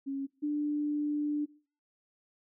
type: tone pair in turn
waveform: sine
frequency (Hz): 274.2 / 295.6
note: C#4 / D4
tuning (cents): -19 / +11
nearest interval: minor second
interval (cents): 130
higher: second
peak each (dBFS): -32 / -28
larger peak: second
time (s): 0.06-0.27 / 0.42-1.46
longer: second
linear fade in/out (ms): 20
effects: noise-tail reverb RT60 0.4 s tail -20 dB re dry